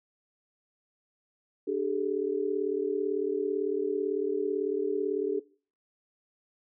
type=chord; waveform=sine; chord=D suspended fourth; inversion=none; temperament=equal with one note detuned; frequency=293.7 / 392 / 430 Hz; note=D4 / G4 / A4; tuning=0 / 0 / -40 cents; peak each=-34 / -30 / -31 dBFS; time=1.67-5.4 s; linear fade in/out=10 ms; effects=noise-tail reverb RT60 0.4 s tail -19 dB re dry